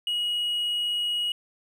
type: tone with hard clipping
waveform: sine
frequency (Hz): 2901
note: F#7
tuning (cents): -35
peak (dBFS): -25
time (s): 0.07-1.32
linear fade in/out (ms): 2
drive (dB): 2
effects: none